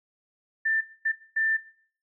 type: tone bursts at uneven times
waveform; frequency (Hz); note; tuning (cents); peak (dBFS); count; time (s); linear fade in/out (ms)
sine; 1781; A6; +21; -22; 3; 0.65-0.81 / 1.05-1.12 / 1.36-1.57; 10
effects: noise-tail reverb RT60 0.5 s tail -18 dB re dry